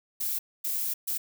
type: noise bursts at uneven times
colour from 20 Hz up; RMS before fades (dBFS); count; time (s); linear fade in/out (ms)
violet; -30; 3; 0.2-0.39 / 0.64-0.94 / 1.07-1.18; 10
effects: none